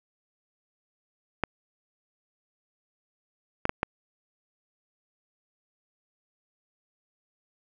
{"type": "clicks", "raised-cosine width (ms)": 0.5, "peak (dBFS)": -9, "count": 4, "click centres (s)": [1.437, 3.654, 3.694, 3.831], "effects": []}